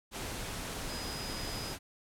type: tone in noise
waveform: sine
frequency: 4978 Hz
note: D#8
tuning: in tune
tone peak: -43 dBFS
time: 0.87-1.75 s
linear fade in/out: 50 ms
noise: pink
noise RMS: -39 dBFS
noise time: 0.11-1.79 s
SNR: -7 dB
effects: low-pass 12000 Hz 12 dB/octave